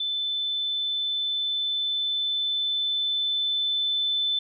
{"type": "tone with level ramp", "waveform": "sine", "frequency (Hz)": 3520, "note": "A7", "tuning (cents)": 0, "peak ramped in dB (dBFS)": [-25, -22], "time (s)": [0, 4.39], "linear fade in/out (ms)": 5, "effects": []}